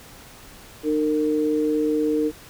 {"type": "tone pair together", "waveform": "sine", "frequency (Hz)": [303.9, 458.3], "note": ["D#4", "A#4"], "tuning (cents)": [-41, -29], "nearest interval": "perfect fifth", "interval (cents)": 712, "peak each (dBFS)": [-21, -22], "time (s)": [0.83, 2.32], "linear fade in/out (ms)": 50, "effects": ["pink hiss -45 dBFS RMS until 2.49 s"]}